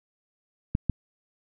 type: clicks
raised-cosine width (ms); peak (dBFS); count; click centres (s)
5; -11; 2; 0.751 / 0.897
effects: none